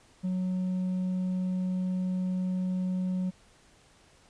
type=tone with hard clipping; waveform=triangle; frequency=184.2 Hz; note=F#3; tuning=7 cents flat; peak=-26 dBFS; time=0.23-3.31 s; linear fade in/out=20 ms; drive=1 dB; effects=pink hiss -60 dBFS RMS until 4.29 s + resampled to 22050 Hz